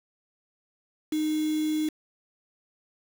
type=tone with quantisation; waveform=sine; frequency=308.3 Hz; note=D#4; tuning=16 cents flat; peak=-24 dBFS; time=1.12-1.89 s; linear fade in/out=5 ms; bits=6; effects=none